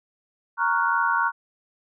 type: chord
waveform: sine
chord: Gb major seventh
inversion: first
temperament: equal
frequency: 932.3 / 1108.7 / 1396.9 / 1480 Hz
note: Bb5 / Db6 / F6 / Gb6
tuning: 0 / 0 / 0 / 0 cents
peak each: -24 / -25 / -26 / -25 dBFS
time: 0.57-1.32 s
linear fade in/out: 50 ms
effects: none